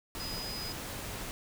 sine tone in noise, 4978 Hz, D#8, in tune, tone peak -39 dBFS, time 0.2-0.72 s, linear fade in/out 0 ms, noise pink, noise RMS -40 dBFS, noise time 0.15-1.31 s, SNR -2 dB, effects none

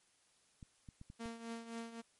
clicks, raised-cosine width 5 ms, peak -39 dBFS, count 5, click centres 0.628 / 0.888 / 1.014 / 1.101 / 1.258 s
sawtooth tone with tremolo, 230.2 Hz, A#3, 22 cents flat, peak -37 dBFS, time 1.19-2.02 s, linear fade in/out 20 ms, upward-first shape triangle, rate 3.8 Hz, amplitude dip 75%
effects white hiss -72 dBFS RMS until 2.19 s + MP3 48 kbps

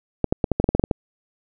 clicks, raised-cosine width 2 ms, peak -4 dBFS, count 11, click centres 0.243 / 0.325 / 0.442 / 0.517 / 0.6 / 0.642 / 0.69 / 0.75 / 0.796 / 0.839 / 0.912 s, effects none

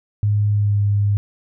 sine tone with pitch glide, 103.83 to 101.99 Hz, G#2 to G#2, 0 to -31 cents, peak -14 dBFS, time 0.23-1.17 s, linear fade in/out 0 ms, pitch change -31 cents, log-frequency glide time 0.5-0.81 s, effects none

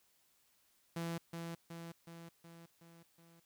sawtooth tone with echo, 167.6 Hz, E3, 29 cents sharp, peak -34 dBFS, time 0.96-1.18 s, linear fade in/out 5 ms, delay 370 ms, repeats 6, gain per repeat -4 dB, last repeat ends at 3.4 s, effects white hiss -73 dBFS RMS until 3.45 s

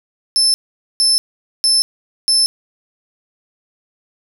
35% pulse tone bursts, 5274 Hz, E8, in tune, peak -8 dBFS, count 4, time 0.36-2.46 s, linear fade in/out 0 ms, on 180 ms, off 460 ms, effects none

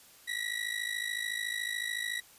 30% pulse ring-modulated tone, 1931 Hz, B6, 39 cents flat, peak -27 dBFS, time 0.27-2.21 s, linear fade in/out 20 ms, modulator 26.9 Hz, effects white hiss -57 dBFS RMS until 2.38 s + resampled to 32000 Hz

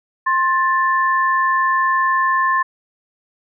sine tone pair together, 1059 / 1760 Hz, C6 / A6, +21 / 0 cents, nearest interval major sixth, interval 879 cents, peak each -15 / -19 dBFS, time 0.26-2.63 s, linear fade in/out 10 ms, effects none

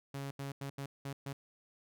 sawtooth tone bursts at uneven times, 138.59 Hz, C#3, in tune, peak -35 dBFS, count 6, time 0.14-0.31 / 0.39-0.52 / 0.61-0.7 / 0.78-0.86 / 1.05-1.13 / 1.26-1.33 s, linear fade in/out 5 ms, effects none

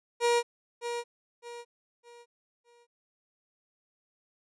30% pulse tone with echo, 475.6 Hz, A#4, 35 cents sharp, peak -20 dBFS, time 0.2-0.43 s, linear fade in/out 50 ms, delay 610 ms, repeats 4, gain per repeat -9 dB, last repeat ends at 2.87 s, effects resampled to 22050 Hz

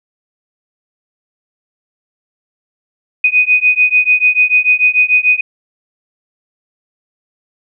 sine beating tone pair, 2489 / 2495.8 Hz, D#7 / D#7, 0 / +5 cents, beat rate 6.8 Hz, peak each -11 dBFS, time 3.24-5.41 s, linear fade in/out 5 ms, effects none

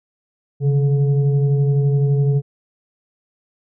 sine tone with frequency modulation, 138.59 Hz, C#3, in tune, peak -13 dBFS, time 0.6-2.42 s, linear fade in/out 50 ms, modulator 289 Hz, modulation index 0.5, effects none

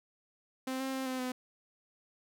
sawtooth tone with pitch steps, 260.8 / 265.6 / 264.1 / 258.1 / 253.3 Hz, C4 / C4 / C4 / C4 / B3, -5 / +26 / +16 / -23 / +44 cents, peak -30 dBFS, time 0.67-1.32 s, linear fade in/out 5 ms, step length 130 ms, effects none

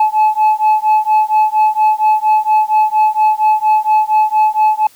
sine beating tone pair, 858 / 862.3 Hz, A5 / A5, -44 / -35 cents, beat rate 4.3 Hz, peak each -10 dBFS, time 0-4.87 s, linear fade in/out 5 ms, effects tanh soft clip ceiling -6 dBFS + white hiss -46 dBFS RMS until 4.95 s

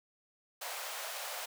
pink high-pass noise, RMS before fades -41 dBFS, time 0.61-1.46 s, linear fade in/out 10 ms, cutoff 530 Hz, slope 48 dB/octave, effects none

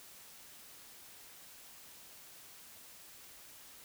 silence, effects white hiss -55 dBFS RMS until 3.84 s

